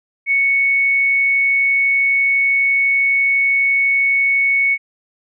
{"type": "tone", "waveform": "sine", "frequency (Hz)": 2217, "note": "C#7", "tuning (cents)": 0, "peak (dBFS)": -12, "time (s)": [0.26, 4.78], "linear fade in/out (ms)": 50, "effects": []}